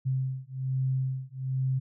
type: beating tone pair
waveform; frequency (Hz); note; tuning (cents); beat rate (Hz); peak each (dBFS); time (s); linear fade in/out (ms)
sine; 130.81 / 132.01; C3 / C3; 0 / +16; 1.2; -30; 0.05-1.8; 20
effects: none